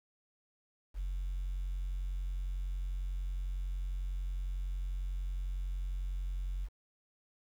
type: tone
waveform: sine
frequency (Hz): 45.5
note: F#1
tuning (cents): -28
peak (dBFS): -32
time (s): 0.94-6.69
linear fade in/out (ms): 50
effects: tanh soft clip ceiling -31 dBFS + 10-bit